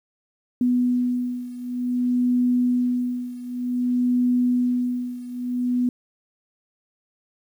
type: beating tone pair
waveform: sine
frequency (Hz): 246.9 / 247.44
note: B3 / B3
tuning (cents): 0 / +3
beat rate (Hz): 0.54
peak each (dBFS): -21 / -24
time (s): 0.61-5.89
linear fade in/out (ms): 2
effects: 9-bit